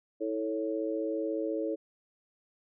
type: chord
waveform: sine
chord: A major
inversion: second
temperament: equal with one note detuned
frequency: 324 / 440 / 554.4 Hz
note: E4 / A4 / C#5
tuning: -30 / 0 / 0 cents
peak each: -33 / -34 / -35 dBFS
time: 0.2-1.76 s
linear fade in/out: 20 ms
effects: none